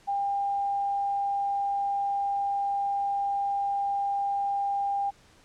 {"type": "tone", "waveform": "sine", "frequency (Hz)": 800, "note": "G5", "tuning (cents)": 35, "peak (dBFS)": -25, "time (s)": [0.07, 5.11], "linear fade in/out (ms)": 20, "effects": ["pink hiss -58 dBFS RMS until 5.44 s", "low-pass 8000 Hz 12 dB/octave"]}